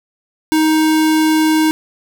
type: tone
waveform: square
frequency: 313.5 Hz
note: D#4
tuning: 13 cents sharp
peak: -11 dBFS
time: 0.52-1.71 s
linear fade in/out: 0 ms
effects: none